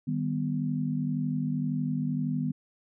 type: chord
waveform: sine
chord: Eb augmented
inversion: none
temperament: equal with one note detuned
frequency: 154.13 / 196 / 246.9 Hz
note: Eb3 / G3 / B3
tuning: -16 / 0 / 0 cents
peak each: -30 / -34 / -30 dBFS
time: 0.07-2.52 s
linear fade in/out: 10 ms
effects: none